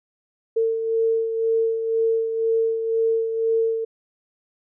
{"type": "beating tone pair", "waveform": "sine", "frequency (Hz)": [451.3, 453.3], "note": ["A4", "A#4"], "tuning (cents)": [44, -48], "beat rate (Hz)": 2, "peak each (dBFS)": [-19, -28], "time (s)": [0.56, 3.85], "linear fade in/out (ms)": 10, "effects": []}